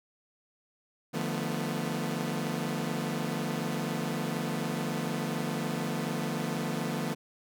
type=chord; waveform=sawtooth; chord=B half-diminished seventh; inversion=first; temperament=equal with one note detuned; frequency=150.53 / 174.61 / 220 / 246.9 Hz; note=D3 / F3 / A3 / B3; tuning=+43 / 0 / 0 / 0 cents; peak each=-32 dBFS; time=1.13-7.15 s; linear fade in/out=20 ms; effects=none